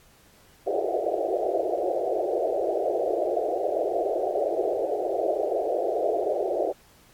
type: band-pass noise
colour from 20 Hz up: white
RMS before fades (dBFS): -26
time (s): 0.66-6.73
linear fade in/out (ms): 20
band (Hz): 340 to 730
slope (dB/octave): 96
effects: pink hiss -57 dBFS RMS until 7.13 s + AAC 64 kbps